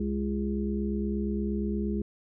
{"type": "harmonic tone", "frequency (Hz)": 68.5, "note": "C#2", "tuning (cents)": -20, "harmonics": [1, 3, 5, 6], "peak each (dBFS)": [-33, -29, -35, -37], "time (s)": [0, 2.02], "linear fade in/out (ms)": 5, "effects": []}